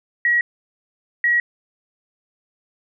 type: tone pair in turn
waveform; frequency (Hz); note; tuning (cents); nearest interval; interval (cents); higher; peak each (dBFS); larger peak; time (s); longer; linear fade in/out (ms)
sine; 1911 / 1911; A#6 / A#6; +43 / +43; unison; 0; neither; -14; neither; 0.25-0.41 / 1.24-1.4; neither; 2
effects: none